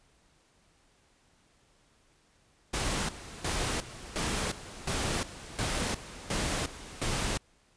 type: noise with tremolo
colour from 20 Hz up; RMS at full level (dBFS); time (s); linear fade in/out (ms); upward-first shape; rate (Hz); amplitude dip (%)
pink; -31; 2.73-7.38; 10; square; 1.4; 80
effects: pink hiss -66 dBFS RMS until 7.76 s + resampled to 22050 Hz